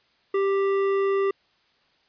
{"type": "tone with hard clipping", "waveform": "sine", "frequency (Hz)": 392.8, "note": "G4", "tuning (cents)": 4, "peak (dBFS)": -22, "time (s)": [0.34, 1.31], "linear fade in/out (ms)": 5, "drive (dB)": 11, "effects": ["white hiss -64 dBFS RMS until 2.08 s", "resampled to 11025 Hz"]}